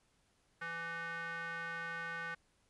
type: tone with band-pass filter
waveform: square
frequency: 166.9 Hz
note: E3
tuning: 22 cents sharp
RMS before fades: -42 dBFS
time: 0.61-2.35 s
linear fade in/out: 10 ms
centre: 1600 Hz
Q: 4.5
effects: pink hiss -74 dBFS RMS until 2.69 s + resampled to 24000 Hz